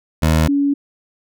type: tone pair in turn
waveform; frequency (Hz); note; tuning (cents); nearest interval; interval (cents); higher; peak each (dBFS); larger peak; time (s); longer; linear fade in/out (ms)
20% pulse / sine; 79.3 / 282.6; D#2 / C#4; +33 / +34; octave + minor seventh; 2201; second; -7 / -13; first; 0.22-0.48 / 0.48-0.74; neither; 10
effects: none